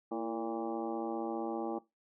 harmonic tone with a mistuned harmonic, 115.2 Hz, A#2, 20 cents flat, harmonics 2 / 3 / 4 / 5 / 6 / 7 / 8 / 9 / 10, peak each -41 / -37 / -42 / -43 / -49 / -41 / -53 / -54 / -49 dBFS, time 0.11-1.79 s, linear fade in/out 10 ms, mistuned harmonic 3, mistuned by -56 cents, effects noise-tail reverb RT60 0.2 s tail -19 dB re dry

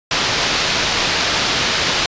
white low-pass noise, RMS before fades -18 dBFS, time 0.11-2.06 s, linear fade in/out 2 ms, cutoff 5200 Hz, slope 24 dB/octave, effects resampled to 16000 Hz

